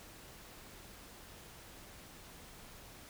silence, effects pink hiss -54 dBFS RMS until 3.09 s

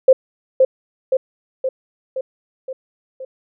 sine tone with echo, 523.3 Hz, C5, in tune, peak -4 dBFS, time 0.08-0.13 s, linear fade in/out 5 ms, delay 520 ms, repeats 6, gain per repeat -4 dB, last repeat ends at 3.25 s, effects none

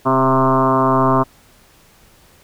sine tone with frequency modulation, 659.3 Hz, E5, in tune, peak -11 dBFS, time 0.05-1.24 s, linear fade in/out 20 ms, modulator 132 Hz, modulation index 4.2, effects pink hiss -50 dBFS RMS until 2.43 s

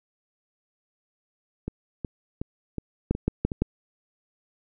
two click trains, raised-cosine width 3 ms, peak -17 / -9 dBFS, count 6 / 4, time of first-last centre 1.68-3.518 / 3.11-3.62 s, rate 2.72 / 5.88 Hz, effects none

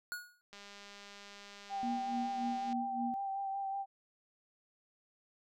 square tone with exponential decay, 1450 Hz, F#6, 35 cents flat, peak -36 dBFS, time 0.12-0.41 s, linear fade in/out 0 ms, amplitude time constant 63 ms
click train, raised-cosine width 0.2 ms, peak -35 dBFS, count 445, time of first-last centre 0.53-2.728 s, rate 202 Hz
sine tone with vibrato, 784 Hz, G5, in tune, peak -35 dBFS, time 1.69-3.86 s, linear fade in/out 50 ms, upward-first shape sine, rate 5.4 Hz, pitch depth 20 cents each way
sine tone with tremolo, 239.4 Hz, A#3, 46 cents sharp, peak -34 dBFS, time 1.83-3.14 s, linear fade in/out 0 ms, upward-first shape sine, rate 3.5 Hz, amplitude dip 85%
effects none

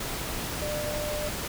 sine tone in noise, 598 Hz, D5, 31 cents sharp, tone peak -31 dBFS, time 0.62-1.29 s, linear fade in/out 5 ms, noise pink, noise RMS -33 dBFS, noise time 0-1.48 s, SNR -1 dB, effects none

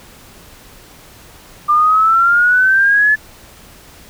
sine exponential sweep, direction up, 1189 to 1735 Hz, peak -8 dBFS, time 1.68-3.16 s, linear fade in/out 20 ms, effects pink hiss -41 dBFS RMS until 4.09 s

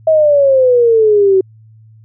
sine exponential sweep, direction down, 645 to 374.4 Hz, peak -6 dBFS, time 0.07-1.41 s, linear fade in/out 5 ms, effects added 110 Hz sine -39 dBFS peak until 2.04 s

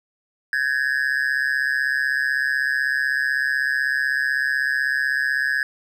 triangle tone with amplitude modulation, 1675 Hz, G#6, 14 cents sharp, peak -13 dBFS, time 0.53-5.63 s, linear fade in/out 2 ms, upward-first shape sine, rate 136 Hz, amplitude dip 100%, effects none

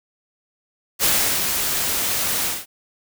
white noise with ADSR envelope, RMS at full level -17 dBFS, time 0.99-2.66 s, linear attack 49 ms, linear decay 350 ms, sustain -5 dB, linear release 200 ms, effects none

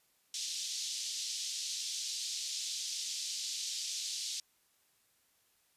white band-pass noise, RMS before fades -39 dBFS, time 0.34-4.4 s, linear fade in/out 2 ms, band 3500 to 6700 Hz, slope 24 dB/octave, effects white hiss -72 dBFS RMS until 5.76 s + resampled to 32000 Hz

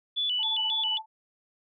sine tone with vibrato, 3200 Hz, G7, 35 cents sharp, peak -25 dBFS, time 0.16-0.99 s, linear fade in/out 20 ms, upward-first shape square, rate 3.7 Hz, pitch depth 130 cents each way
sine tone with tremolo, 879 Hz, A5, 2 cents flat, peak -34 dBFS, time 0.38-1.06 s, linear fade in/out 50 ms, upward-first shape sine, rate 15 Hz, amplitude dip 75%
effects none

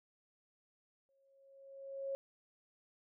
sine tone with exponential growth, 546 Hz, C#5, 26 cents flat, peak -35 dBFS, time 1.09-2.15 s, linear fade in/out 0 ms, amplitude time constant 230 ms, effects none

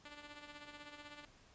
5% pulse tone with tremolo, 293.7 Hz, D4, in tune, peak -38 dBFS, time 0.05-1.25 s, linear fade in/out 2 ms, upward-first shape sine, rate 16 Hz, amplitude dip 60%, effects pink hiss -65 dBFS RMS until 1.54 s + resampled to 16000 Hz

